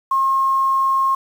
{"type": "tone with quantisation", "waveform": "sine", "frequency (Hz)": 1074, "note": "C6", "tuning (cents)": 45, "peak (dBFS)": -14, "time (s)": [0.11, 1.15], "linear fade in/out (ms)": 5, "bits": 7, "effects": []}